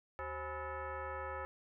sine tone with frequency modulation, 380.2 Hz, F#4, 47 cents sharp, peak -39 dBFS, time 0.19-1.45 s, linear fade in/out 0 ms, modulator 456 Hz, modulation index 3, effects none

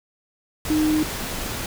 sine tone in noise, 308.2 Hz, D#4, 16 cents flat, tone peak -17 dBFS, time 0.7-1.03 s, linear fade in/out 2 ms, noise pink, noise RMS -29 dBFS, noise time 0.65-1.66 s, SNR +9 dB, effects none

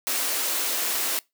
white high-pass noise, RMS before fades -26 dBFS, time 0.07-1.19 s, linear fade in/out 0 ms, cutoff 250 Hz, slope 48 dB/octave, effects noise-tail reverb RT60 0.2 s tail -23 dB re dry

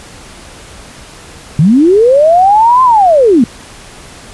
sine linear two-way sweep, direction up then down, 137.2 to 1046.5 to 212.9 Hz, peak -3 dBFS, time 1.59-3.44 s, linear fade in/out 2 ms, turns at 2.83 s, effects pink hiss -33 dBFS RMS until 4.33 s + resampled to 24000 Hz

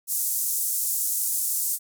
white band-pass noise, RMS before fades -26 dBFS, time 0.07-1.79 s, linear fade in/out 50 ms, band 6900 to 16000 Hz, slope 24 dB/octave, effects none

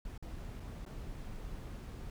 brown noise with dropouts, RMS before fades -44 dBFS, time 0.05-2.1 s, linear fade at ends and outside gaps 2 ms, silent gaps 0.178-0.225 / 0.599-0.602 / 0.852-0.862 s, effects none

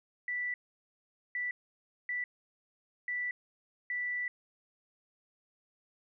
sine tone bursts at uneven times, 1969 Hz, B6, 6 cents flat, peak -32 dBFS, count 5, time 0.28-0.54 / 1.35-1.51 / 2.09-2.24 / 3.08-3.31 / 3.9-4.28 s, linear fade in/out 2 ms, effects none

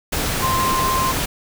sine tone in noise, 1046.5 Hz, C6, in tune, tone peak -18 dBFS, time 0.42-1.12 s, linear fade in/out 10 ms, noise pink, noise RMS -22 dBFS, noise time 0.12-1.26 s, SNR +1 dB, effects none

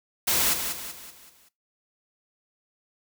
white noise with echo, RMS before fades -23 dBFS, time 0.27-0.54 s, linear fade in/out 10 ms, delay 190 ms, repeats 5, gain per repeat -7 dB, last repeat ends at 1.49 s, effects noise-tail reverb RT60 0.2 s tail -19 dB re dry

